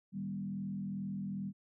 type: tone with frequency modulation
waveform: sine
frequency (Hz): 194.6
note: G3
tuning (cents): -12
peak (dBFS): -36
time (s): 0.12-1.53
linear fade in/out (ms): 50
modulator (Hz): 42.4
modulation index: 0.8
effects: none